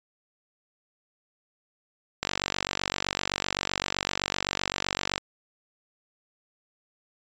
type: click train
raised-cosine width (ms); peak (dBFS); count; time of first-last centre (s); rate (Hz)
0.2; -8; 142; 2.23-5.18; 47.8
effects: resampled to 16000 Hz